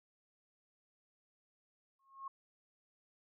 sine tone with exponential growth, 1084 Hz, C#6, 39 cents flat, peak -39 dBFS, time 1.99-2.28 s, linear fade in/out 5 ms, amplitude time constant 63 ms, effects none

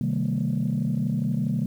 sine chord, C minor seventh, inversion none, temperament equal with one note detuned, 130.81 / 155.56 / 196 / 228.2 Hz, C3 / Eb3 / G3 / Bb3, 0 / 0 / 0 / -37 cents, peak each -27 dBFS, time 0.01-1.66 s, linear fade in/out 2 ms, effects tanh soft clip ceiling -16 dBFS + 9-bit

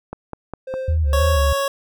click train, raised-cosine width 1 ms, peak -15 dBFS, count 4, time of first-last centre 0.13-0.74 s, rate 4.92 Hz
triangle tone with tremolo, 523.3 Hz, C5, in tune, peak -21 dBFS, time 0.67-1.48 s, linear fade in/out 5 ms, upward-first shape sine, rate 2.2 Hz, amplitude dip 100%
sine tone with vibrato, 75.3 Hz, D2, 44 cents sharp, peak -15 dBFS, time 0.88-1.53 s, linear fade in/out 5 ms, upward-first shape square, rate 3.1 Hz, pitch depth 93 cents each way
25% pulse tone, 554 Hz, C#5, 1 cent flat, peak -15 dBFS, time 1.13-1.68 s, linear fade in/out 2 ms
effects none

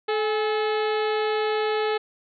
harmonic tone with a mistuned harmonic, 432 Hz, A4, 32 cents flat, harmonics 1 / 2 / 3 / 4 / 5 / 6 / 7 / 8 / 9 / 10, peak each -23 / -29 / -33 / -35 / -37 / -39 / -40 / -41 / -42 / -43 dBFS, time 0.08-1.98 s, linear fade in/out 10 ms, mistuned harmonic 2, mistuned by -68 cents, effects none

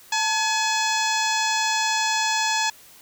harmonic tone with a mistuned harmonic, 848 Hz, G#5, 36 cents sharp, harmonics 1 / 2 / 3 / 4 / 5 / 6 / 7 / 8 / 9, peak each -24 / -27 / -29 / -30 / -31 / -32 / -32 / -33 / -34 dBFS, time 0.12-2.7 s, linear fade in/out 5 ms, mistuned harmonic 1, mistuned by +74 cents, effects white hiss -49 dBFS RMS until 3.01 s

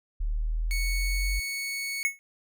sine exponential sweep, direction up, 37 to 47.72 Hz, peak -25 dBFS, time 0.2-1.4 s, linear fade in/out 10 ms
sawtooth tone, 2217 Hz, C#7, in tune, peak -27 dBFS, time 0.71-2.03 s, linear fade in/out 0 ms
square tone with exponential decay, 2201 Hz, C#7, 13 cents flat, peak -20 dBFS, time 2.05-2.19 s, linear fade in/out 0 ms, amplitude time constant 30 ms
effects none

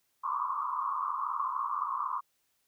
pink band-pass noise, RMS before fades -33 dBFS, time 0.23-2.21 s, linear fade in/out 20 ms, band 1000 to 1200 Hz, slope 96 dB/octave, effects white hiss -75 dBFS RMS until 2.67 s

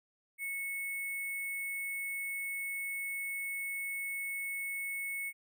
sine tone with sample-and-hold, 2203 Hz, C#7, 11 cents flat, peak -35 dBFS, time 0.38-5.33 s, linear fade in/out 50 ms, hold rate 11025 Hz, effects none

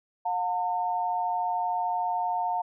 sine tone pair together, 718.3 / 905 Hz, F5 / A5, +48 / +48 cents, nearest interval major third, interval 400 cents, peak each -28 dBFS, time 0.25-2.62 s, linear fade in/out 10 ms, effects none

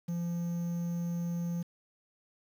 triangle tone with quantisation, 171.7 Hz, F3, 29 cents flat, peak -29 dBFS, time 0.08-1.63 s, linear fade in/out 10 ms, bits 9, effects none

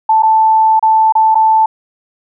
sine tone with dropouts, 880 Hz, A5, in tune, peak -6 dBFS, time 0.09-1.66 s, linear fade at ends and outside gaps 5 ms, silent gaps 0.224-0.231 / 0.795-0.826 / 1.124-1.152 / 1.346-1.353 s, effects none

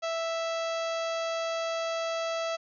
harmonic tone, 659.3 Hz, E5, in tune, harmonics 1 / 2 / 3 / 4 / 5 / 6 / 7 / 8 / 9 / 10, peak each -30 / -36 / -43 / -42 / -43 / -47 / -46 / -51 / -50 / -50 dBFS, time 0.02-2.57 s, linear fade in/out 20 ms, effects none

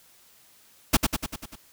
pink noise with echo, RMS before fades -17 dBFS, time 0.93-0.97 s, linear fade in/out 10 ms, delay 98 ms, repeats 6, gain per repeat -4 dB, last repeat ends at 1.558 s, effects white hiss -57 dBFS RMS until 1.72 s

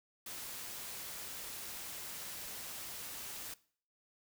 white noise, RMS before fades -45 dBFS, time 0.26-3.54 s, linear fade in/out 5 ms, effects noise-tail reverb RT60 0.5 s tail -20 dB re dry

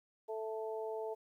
harmonic tone, 220 Hz, A3, in tune, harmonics 2 / 3 / 4, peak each -39 / -44 / -46 dBFS, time 0.28-1.15 s, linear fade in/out 20 ms, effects 12-bit

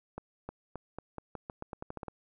accelerating click train, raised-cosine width 1 ms, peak -25 dBFS, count 14, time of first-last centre 0.18-2.083 s, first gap 310 ms, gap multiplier 0.86, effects none

